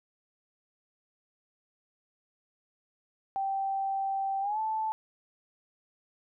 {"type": "tone with pitch glide", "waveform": "sine", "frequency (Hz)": [780, 875.5], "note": ["G5", "A5"], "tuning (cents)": [-9, -9], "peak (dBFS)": -28, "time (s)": [3.36, 4.92], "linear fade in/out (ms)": 0, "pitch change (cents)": 200, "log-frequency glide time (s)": [4.41, 4.59], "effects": []}